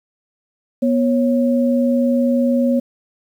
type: tone pair together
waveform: sine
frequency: 243.1 / 548 Hz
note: B3 / C#5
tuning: -27 / -20 cents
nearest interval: octave + major second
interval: 1407 cents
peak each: -14 / -19 dBFS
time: 0.82-2.8 s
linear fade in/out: 10 ms
effects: 8-bit